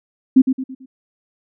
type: tone with echo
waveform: sine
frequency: 261.6 Hz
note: C4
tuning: in tune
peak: -5 dBFS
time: 0.36-0.42 s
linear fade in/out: 10 ms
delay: 110 ms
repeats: 4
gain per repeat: -8 dB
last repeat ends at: 0.86 s
effects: none